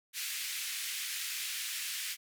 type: band-pass noise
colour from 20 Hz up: pink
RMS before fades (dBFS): -38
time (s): 0.13-2.17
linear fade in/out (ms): 50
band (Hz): 2000 to 16000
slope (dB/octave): 24
effects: none